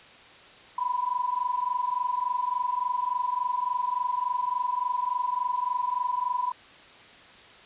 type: tone pair together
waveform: sine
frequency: 980 / 1003.5 Hz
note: B5 / B5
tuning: -14 / +27 cents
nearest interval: unison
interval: 41 cents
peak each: -28 dBFS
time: 0.78-6.52 s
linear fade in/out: 5 ms
effects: white hiss -50 dBFS RMS until 7.65 s + resampled to 8000 Hz